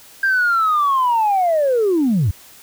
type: linear sweep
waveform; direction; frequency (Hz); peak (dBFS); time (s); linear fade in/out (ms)
sine; down; 1600 to 79.2; -12; 0.23-2.31; 5
effects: tanh soft clip ceiling -10 dBFS + white hiss -44 dBFS RMS until 2.62 s